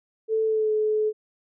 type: tone with pitch glide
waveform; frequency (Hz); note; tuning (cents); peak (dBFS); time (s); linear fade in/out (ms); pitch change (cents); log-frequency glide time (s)
sine; 441.1 to 429.3; A4 to A4; +4 to -43; -20; 0.28-1.13; 50; -47; 0.45-0.72
effects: none